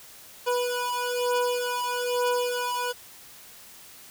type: beating tone pair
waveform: 25% pulse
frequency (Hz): 490 / 491.1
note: B4 / B4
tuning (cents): -14 / -10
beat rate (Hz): 1.1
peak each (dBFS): -24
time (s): 0.46-2.93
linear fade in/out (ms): 20
effects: white hiss -48 dBFS RMS until 4.1 s